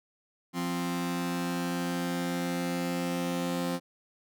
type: tone pair together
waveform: sawtooth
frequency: 174.44 / 261.6 Hz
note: F3 / C4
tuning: -2 / 0 cents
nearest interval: perfect fifth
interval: 702 cents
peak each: -28 dBFS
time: 0.53-3.8 s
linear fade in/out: 50 ms
effects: none